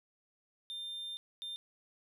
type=tone bursts at uneven times; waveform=triangle; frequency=3600 Hz; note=A7; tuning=39 cents sharp; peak=-38 dBFS; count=2; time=0.7-1.17 / 1.42-1.56 s; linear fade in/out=0 ms; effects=none